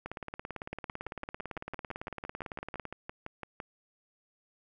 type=two click trains; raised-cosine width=0.5 ms; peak=-23 / -24 dBFS; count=51 / 18; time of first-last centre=0.06-2.853 / 0.73-3.602 s; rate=17.9 / 5.92 Hz; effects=none